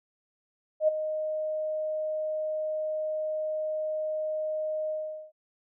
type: tone with ADSR envelope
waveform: sine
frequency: 620 Hz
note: D#5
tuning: 6 cents flat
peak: -17 dBFS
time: 0.8-5.32 s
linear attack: 81 ms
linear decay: 12 ms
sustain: -11 dB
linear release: 420 ms
effects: none